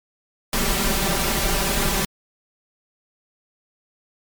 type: noise with comb filter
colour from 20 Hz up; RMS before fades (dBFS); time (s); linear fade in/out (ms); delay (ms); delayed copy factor
pink; -21; 0.53-2.05; 2; 5.1; +0.9
effects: MP3 96 kbps